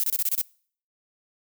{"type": "noise bursts", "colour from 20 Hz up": "violet", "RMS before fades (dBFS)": -24, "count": 7, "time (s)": [0, 0.414], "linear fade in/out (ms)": 0, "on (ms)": 36, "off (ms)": 27, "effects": ["noise-tail reverb RT60 0.5 s tail -24 dB re dry"]}